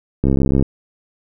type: click train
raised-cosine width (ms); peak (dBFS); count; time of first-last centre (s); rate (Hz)
3; -3; 27; 0.24-0.625; 67.5
effects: none